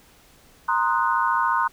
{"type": "chord", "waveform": "sine", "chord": "C half-diminished seventh", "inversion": "third", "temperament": "equal", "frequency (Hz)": [932.3, 1046.5, 1244.5, 1480], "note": ["Bb5", "C6", "Eb6", "Gb6"], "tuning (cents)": [0, 0, 0, 0], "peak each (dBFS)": [-23, -23, -26, -26], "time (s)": [0.68, 1.68], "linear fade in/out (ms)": 10, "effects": ["pink hiss -54 dBFS RMS until 1.72 s"]}